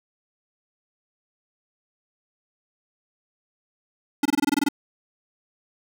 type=tone bursts; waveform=square; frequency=285.8 Hz; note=D4; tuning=47 cents flat; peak=-18 dBFS; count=10; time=4.23-4.687 s; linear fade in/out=5 ms; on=25 ms; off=23 ms; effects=none